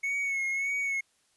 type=tone with vibrato; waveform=triangle; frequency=2200 Hz; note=C#7; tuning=14 cents flat; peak=-26 dBFS; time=0.03-1.01 s; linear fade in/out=10 ms; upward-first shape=sine; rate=1.7 Hz; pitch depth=39 cents each way; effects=white hiss -69 dBFS RMS until 1.36 s + resampled to 24000 Hz